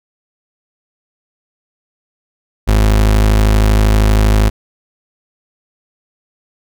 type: tone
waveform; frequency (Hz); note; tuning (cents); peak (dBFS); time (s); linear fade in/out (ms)
35% pulse; 52.7; G#1; +26; -6; 2.67-4.5; 20
effects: none